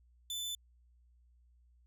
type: tone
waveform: sawtooth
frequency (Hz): 3511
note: A7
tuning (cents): -4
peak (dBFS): -34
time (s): 0.3-0.55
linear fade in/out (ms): 2
effects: added 60 Hz sine -63 dBFS peak until 1.86 s